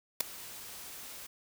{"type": "noise with ADSR envelope", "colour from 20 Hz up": "white", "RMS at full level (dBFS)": -23, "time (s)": [0.2, 1.27], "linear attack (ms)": 8, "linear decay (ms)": 3, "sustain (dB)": -23, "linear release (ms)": 11, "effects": []}